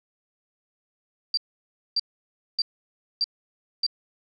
sine tone bursts, 4699 Hz, D8, in tune, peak -20 dBFS, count 5, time 1.34-3.865 s, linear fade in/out 2 ms, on 33 ms, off 590 ms, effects none

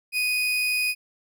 35% pulse tone, 2489 Hz, D#7, in tune, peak -20 dBFS, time 0.12-0.95 s, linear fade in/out 50 ms, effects none

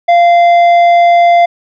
sine tone with tanh clipping, 692 Hz, F5, 16 cents flat, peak -5 dBFS, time 0.08-1.46 s, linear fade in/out 10 ms, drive 8 dB, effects none

